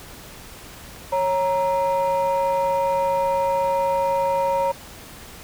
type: tone pair together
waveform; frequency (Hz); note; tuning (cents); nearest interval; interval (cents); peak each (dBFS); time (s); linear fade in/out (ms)
sine; 550 / 935.7; C#5 / A#5; -14 / +6; major sixth; 920; -19; 1.12-4.72; 10
effects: tanh soft clip ceiling -15 dBFS + pink hiss -41 dBFS RMS until 5.43 s